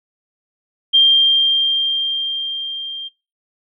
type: tone with level ramp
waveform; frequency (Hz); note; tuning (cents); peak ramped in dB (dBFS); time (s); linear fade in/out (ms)
sine; 3186; G7; +27; -7 to -26; 0.93-3.09; 20
effects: noise-tail reverb RT60 0.3 s tail -21 dB re dry